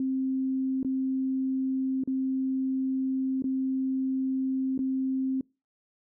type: tone with dropouts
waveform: sine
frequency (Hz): 263.6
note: C4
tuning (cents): +13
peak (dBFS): -25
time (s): 0-5.41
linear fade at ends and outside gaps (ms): 2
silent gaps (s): 0.83-0.847 / 2.037-2.075 / 3.422-3.441 / 4.778-4.79
effects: noise-tail reverb RT60 0.3 s tail -26 dB re dry